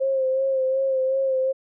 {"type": "tone with vibrato", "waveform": "sine", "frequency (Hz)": 530, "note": "C5", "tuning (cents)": 22, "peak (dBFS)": -19, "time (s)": [0, 1.53], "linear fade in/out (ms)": 20, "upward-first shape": "sine", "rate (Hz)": 2.7, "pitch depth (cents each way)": 32, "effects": []}